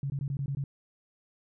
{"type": "tone bursts", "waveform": "sine", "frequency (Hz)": 138.59, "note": "C#3", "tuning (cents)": 0, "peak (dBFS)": -29, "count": 7, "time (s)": [0.03, 0.64], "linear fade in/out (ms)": 2, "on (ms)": 70, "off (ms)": 20, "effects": []}